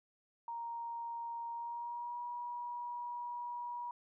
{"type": "tone with pitch glide", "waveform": "sine", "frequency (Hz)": [934, 963], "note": ["A#5", "B5"], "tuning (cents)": [3, -44], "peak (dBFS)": -39, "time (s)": [0.48, 3.91], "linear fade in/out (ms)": 2, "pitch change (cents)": 53, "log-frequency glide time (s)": [1.51, 2.2], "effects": []}